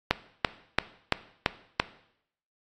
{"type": "click train", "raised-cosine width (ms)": 0.3, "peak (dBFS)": -4, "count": 6, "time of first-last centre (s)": [0.11, 1.799], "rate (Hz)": 2.96, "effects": ["noise-tail reverb RT60 0.7 s tail -17 dB re dry", "AAC 32 kbps"]}